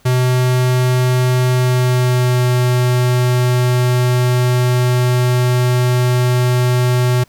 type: tone with pitch glide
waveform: square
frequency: 126.2 to 124.46 Hz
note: B2 to B2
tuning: +38 to +14 cents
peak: -12 dBFS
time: 0.05-7.24 s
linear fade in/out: 10 ms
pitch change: -24 cents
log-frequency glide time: 1.53-2.47 s
effects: pink hiss -52 dBFS RMS until 7.28 s